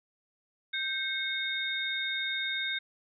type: tone cluster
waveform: sine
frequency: 1566 / 2173 / 3683 Hz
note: G6 / C#7 / A#7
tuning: -2 / -35 / -22 cents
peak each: -35 / -35 / -33 dBFS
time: 0.73-2.79 s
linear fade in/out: 10 ms
effects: none